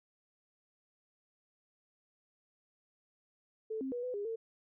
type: tone with pitch steps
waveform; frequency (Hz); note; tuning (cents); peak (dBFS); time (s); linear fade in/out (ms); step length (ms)
sine; 439.2 / 265.6 / 485.6 / 501 / 407.7 / 452.1; A4 / C4 / B4 / B4 / G#4 / A4; -3 / +26 / -29 / +25 / -32 / +47; -35; 3.7-4.36; 10; 110
effects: none